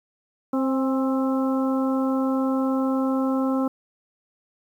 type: harmonic tone with a mistuned harmonic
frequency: 264.1 Hz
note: C4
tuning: 16 cents sharp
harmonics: 1 / 2 / 3 / 4 / 5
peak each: -21 / -28 / -34 / -34 / -34 dBFS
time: 0.53-3.68 s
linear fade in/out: 5 ms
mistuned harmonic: 3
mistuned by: +34 cents
effects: 9-bit